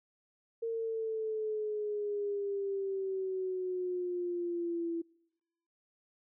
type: exponential sweep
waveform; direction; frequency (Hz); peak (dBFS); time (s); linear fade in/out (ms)
sine; down; 458.8 to 333.2; -32; 0.62-5.02; 10
effects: noise-tail reverb RT60 0.9 s tail -26 dB re dry